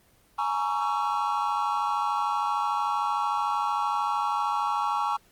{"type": "chord", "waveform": "triangle", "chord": "A# half-diminished seventh", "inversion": "third", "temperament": "just", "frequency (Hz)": [839.1, 932.3, 1118.8, 1342.6], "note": ["G#5", "A#5", "C#6", "E6"], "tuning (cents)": [18, 0, 16, 31], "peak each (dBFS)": [-27, -29, -27, -31], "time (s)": [0.38, 5.17], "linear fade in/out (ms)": 10, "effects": ["pink hiss -61 dBFS RMS until 5.31 s", "Opus 24 kbps"]}